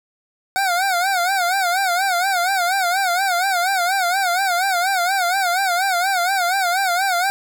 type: tone with vibrato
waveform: 25% pulse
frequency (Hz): 740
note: F#5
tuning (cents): 0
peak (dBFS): -13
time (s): 0.56-7.3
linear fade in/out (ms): 0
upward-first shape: sine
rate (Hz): 4.2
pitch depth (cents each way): 120
effects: none